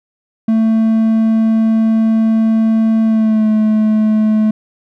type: tone with pitch glide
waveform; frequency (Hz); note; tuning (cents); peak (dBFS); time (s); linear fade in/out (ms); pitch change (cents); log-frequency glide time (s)
triangle; 222.5 to 216; A3 to A3; +20 to -32; -7; 0.48-4.51; 5; -52; 3.04-3.48
effects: none